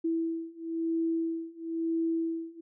sine beating tone pair, 328.4 / 329.4 Hz, E4 / E4, -6 / -1 cents, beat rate 1 Hz, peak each -32 / -31 dBFS, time 0.04-2.61 s, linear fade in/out 10 ms, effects none

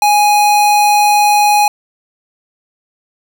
square tone, 830.6 Hz, G#5, in tune, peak -8 dBFS, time 0.02-1.68 s, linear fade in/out 2 ms, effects none

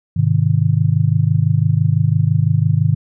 sine chord, Ab major, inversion none, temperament just, 103.83 / 129.78 / 155.74 Hz, Ab2 / C3 / Eb3, 0 / -14 / +2 cents, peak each -16 dBFS, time 0.16-2.95 s, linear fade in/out 10 ms, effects none

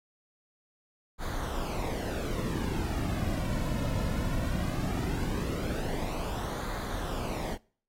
brown noise with flanger, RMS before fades -32 dBFS, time 1.18-7.58 s, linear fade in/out 50 ms, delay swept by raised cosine 0.36 to 2.56 ms, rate 0.18 Hz, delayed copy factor -0.6, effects noise-tail reverb RT60 0.5 s tail -25 dB re dry + AAC 48 kbps

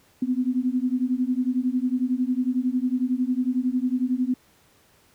sine beating tone pair, 247.5 / 258.5 Hz, B3 / C4, +4 / -21 cents, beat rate 11 Hz, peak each -24 dBFS, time 0.22-4.34 s, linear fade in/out 5 ms, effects pink hiss -59 dBFS RMS until 5.14 s + high-pass 60 Hz 12 dB/octave

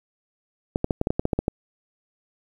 clicks, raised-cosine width 2 ms, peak -8 dBFS, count 11, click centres 0.759 / 0.844 / 0.908 / 1.014 / 1.071 / 1.105 / 1.195 / 1.254 / 1.332 / 1.39 / 1.481 s, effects 8-bit

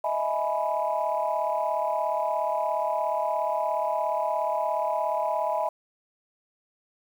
sine chord, E major seventh, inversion third, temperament equal with one note detuned, 622.3 / 659.3 / 840.7 / 987.8 Hz, D#5 / E5 / G#5 / B5, 0 / 0 / +21 / 0 cents, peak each -29 dBFS, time 0.04-5.69 s, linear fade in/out 5 ms, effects tanh soft clip ceiling -15 dBFS + 9-bit

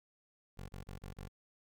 15% pulse tone bursts, 47.47 Hz, F#1, 45 cents sharp, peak -38 dBFS, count 5, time 0.57-1.286 s, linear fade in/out 20 ms, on 120 ms, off 29 ms, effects none

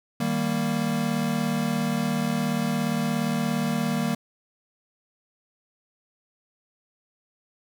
square chord, Eb major, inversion none, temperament equal, 155.56 / 196 / 233.1 Hz, Eb3 / G3 / Bb3, 0 / 0 / 0 cents, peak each -30 / -29 / -27 dBFS, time 0.2-4.15 s, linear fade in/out 5 ms, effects none

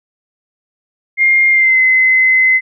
sine tone with pitch glide, 2120 to 2047 Hz, C7 to C7, +22 to -38 cents, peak -7 dBFS, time 1.17-2.61 s, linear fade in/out 50 ms, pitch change -60 cents, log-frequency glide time 1.5-1.8 s, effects none

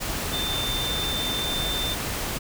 sine tone in noise, 3575 Hz, A7, 27 cents sharp, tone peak -27 dBFS, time 0.32-1.95 s, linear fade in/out 20 ms, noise pink, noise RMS -29 dBFS, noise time 0-2.39 s, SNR -1 dB, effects none

